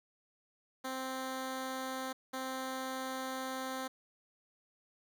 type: tone bursts at uneven times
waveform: 10% pulse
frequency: 261.6 Hz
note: C4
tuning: in tune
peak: -29 dBFS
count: 2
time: 0.84-2.13 / 2.33-3.88 s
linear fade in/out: 10 ms
effects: none